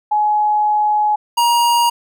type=tone pair in turn; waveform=sine / square; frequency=843 / 946.2 Hz; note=G#5 / A#5; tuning=+26 / +26 cents; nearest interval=major second; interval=200 cents; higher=second; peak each=-12 dBFS; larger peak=neither; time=0.11-1.16 / 1.37-1.9 s; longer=first; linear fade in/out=10 ms; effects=none